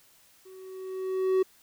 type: tone with level ramp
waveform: triangle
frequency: 376.6 Hz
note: F#4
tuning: 31 cents sharp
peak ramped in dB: -45 to -17 dBFS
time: 0.45-1.43 s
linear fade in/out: 10 ms
effects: white hiss -60 dBFS RMS until 1.62 s